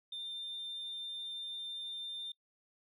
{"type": "tone", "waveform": "sine", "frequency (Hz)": 3597, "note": "A7", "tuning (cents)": 37, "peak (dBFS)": -38, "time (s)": [0.12, 2.32], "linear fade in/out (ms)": 5, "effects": ["noise-tail reverb RT60 0.1 s tail -22 dB re dry", "tanh soft clip ceiling -37 dBFS"]}